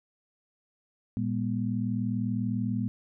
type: tone cluster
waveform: sine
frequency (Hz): 114.3 / 201.6 / 241.7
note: A#2 / G3 / B3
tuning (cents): -34 / +49 / -37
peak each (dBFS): -31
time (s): 1.17-2.88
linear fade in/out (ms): 0
effects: none